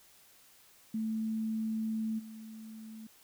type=tone with level steps; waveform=sine; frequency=220.5 Hz; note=A3; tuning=4 cents sharp; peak=-31 / -44 dBFS; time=0.94-3.07 s; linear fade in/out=5 ms; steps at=2.18 s; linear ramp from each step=20 ms; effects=white hiss -61 dBFS RMS until 3.23 s